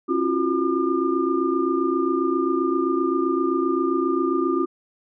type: tone cluster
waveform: sine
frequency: 271.4 / 339.5 / 367.1 / 1204 Hz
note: C#4 / F4 / F#4 / D6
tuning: -36 / -49 / -14 / +43 cents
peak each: -25 / -23 / -24 / -27 dBFS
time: 0.08-4.66 s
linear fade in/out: 20 ms
effects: none